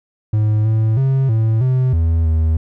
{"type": "tone with pitch steps", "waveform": "triangle", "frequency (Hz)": [107.2, 110.1, 134.1, 111.1, 128.8, 82.1, 79.9], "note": ["A2", "A2", "C3", "A2", "C3", "E2", "D#2"], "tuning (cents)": [-45, 2, 43, 17, -27, -6, 47], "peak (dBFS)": -10, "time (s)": [0.33, 2.57], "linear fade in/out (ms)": 5, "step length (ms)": 320, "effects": []}